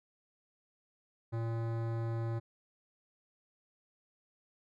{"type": "tone with hard clipping", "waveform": "sine", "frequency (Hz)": 114.7, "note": "A#2", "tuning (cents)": -28, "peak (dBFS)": -35, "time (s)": [1.32, 2.4], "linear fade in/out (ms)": 20, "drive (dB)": 18, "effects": []}